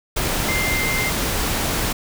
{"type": "tone in noise", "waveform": "sine", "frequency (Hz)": 2093, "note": "C7", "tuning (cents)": 0, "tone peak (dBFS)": -22, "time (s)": [0.48, 1.1], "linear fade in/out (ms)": 10, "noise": "pink", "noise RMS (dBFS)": -22, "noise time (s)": [0.16, 1.93], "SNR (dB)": -3, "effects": []}